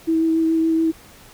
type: tone with vibrato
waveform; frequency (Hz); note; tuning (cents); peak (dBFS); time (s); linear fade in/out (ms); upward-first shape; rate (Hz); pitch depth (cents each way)
sine; 324.3; E4; -28; -15; 0.07-0.92; 20; sine; 7; 12
effects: pink hiss -46 dBFS RMS until 1.33 s